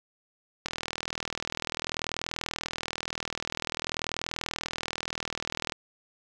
click train, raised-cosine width 0.2 ms, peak -13 dBFS, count 206, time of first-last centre 0.66-5.722 s, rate 40.5 Hz, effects 9-bit

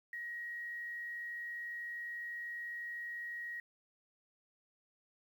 sine tone with frequency modulation, 1894 Hz, A#6, 27 cents sharp, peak -40 dBFS, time 0.13-3.6 s, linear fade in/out 2 ms, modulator 85.8 Hz, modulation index 0.21, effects 11-bit

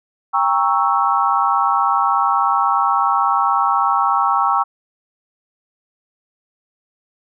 sine chord, G diminished seventh, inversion none, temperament equal with one note detuned, 795.9 / 932.3 / 1108.7 / 1318.5 Hz, G5 / Bb5 / Db6 / Fb6, +26 / 0 / 0 / 0 cents, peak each -19 / -20 / -18 / -19 dBFS, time 0.33-4.64 s, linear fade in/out 20 ms, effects none

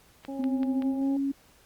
click train, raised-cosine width 0.3 ms, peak -25 dBFS, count 4, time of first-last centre 0.25-0.823 s, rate 5.24 Hz
harmonic tone, 273.3 Hz, C#4, 24 cents flat, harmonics 1 / 2 / 3, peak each -34 / -40 / -44 dBFS, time 0.28-1.17 s, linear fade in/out 5 ms
sine tone with pitch glide, 260.6 to 275.8 Hz, C4 to C#4, -7 to -9 cents, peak -25 dBFS, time 0.39-1.32 s, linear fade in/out 10 ms, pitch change +98 cents, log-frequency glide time 0.76-1.15 s
effects pink hiss -59 dBFS RMS until 1.65 s + Opus 48 kbps

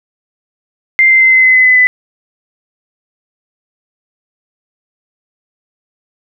sine tone with pitch steps, 2093 / 2080 / 2067 / 2053 / 2040 / 2028 / 2015 / 2002 Hz, C7 / C7 / C7 / C7 / C7 / B6 / B6 / B6, 0 / -11 / -22 / -33 / -44 / +45 / +34 / +23 cents, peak -4 dBFS, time 0.99-1.87 s, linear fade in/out 0 ms, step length 110 ms, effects none

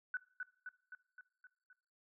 sine tone with echo, 1494 Hz, F#6, 16 cents sharp, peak -35 dBFS, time 0.14-0.17 s, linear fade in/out 2 ms, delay 260 ms, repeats 6, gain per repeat -4 dB, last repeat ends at 1.73 s, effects noise-tail reverb RT60 0.6 s tail -22 dB re dry

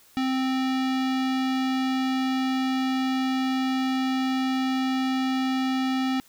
square tone with low-pass filter, 261.6 Hz, C4, in tune, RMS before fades -25 dBFS, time 0.17-6.2 s, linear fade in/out 0 ms, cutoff 4100 Hz, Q 1.3, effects white hiss -56 dBFS RMS until 6.28 s

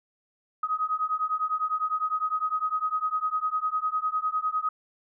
sine beating tone pair, 1254 / 1263.9 Hz, D#6 / D#6, +13 / +27 cents, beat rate 9.9 Hz, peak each -28 dBFS, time 0.63-4.69 s, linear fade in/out 5 ms, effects none

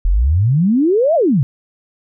sine exponential two-way sweep, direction up then down, 38.89 to 697 to 119.5 Hz, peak -10 dBFS, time 0.05-1.43 s, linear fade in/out 0 ms, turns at 1.15 s, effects none

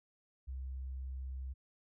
sine tone, 65.41 Hz, C2, in tune, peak -39 dBFS, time 0.47-1.54 s, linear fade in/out 20 ms, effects none

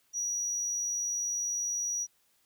sine tone, 5800 Hz, F#8, 35 cents flat, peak -27 dBFS, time 0.13-2.07 s, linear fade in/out 50 ms, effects tanh soft clip ceiling -29 dBFS + white hiss -70 dBFS RMS until 2.45 s

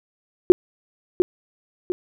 sine tone with echo, 360 Hz, F#4, 47 cents flat, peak -3 dBFS, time 0.5-0.52 s, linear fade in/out 0 ms, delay 700 ms, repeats 2, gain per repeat -8 dB, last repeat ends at 1.92 s, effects none

